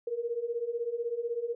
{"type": "beating tone pair", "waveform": "sine", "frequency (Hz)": [460, 476], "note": ["A#4", "A#4"], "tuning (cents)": [-23, 36], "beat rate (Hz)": 16, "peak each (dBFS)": [-35, -32], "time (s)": [0.07, 1.55], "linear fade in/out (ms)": 5, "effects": []}